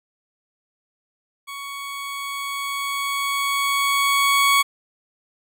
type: tone with level ramp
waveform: 20% pulse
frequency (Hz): 1117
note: C#6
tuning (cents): +13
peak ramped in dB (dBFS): -27 to -9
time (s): 1.47-4.63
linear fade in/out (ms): 20
effects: none